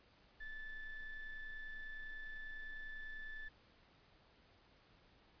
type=ring-modulated tone; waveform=triangle; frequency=880 Hz; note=A5; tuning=in tune; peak=-40 dBFS; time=0.4-3.49 s; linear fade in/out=10 ms; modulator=865 Hz; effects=pink hiss -68 dBFS RMS until 5.4 s + resampled to 11025 Hz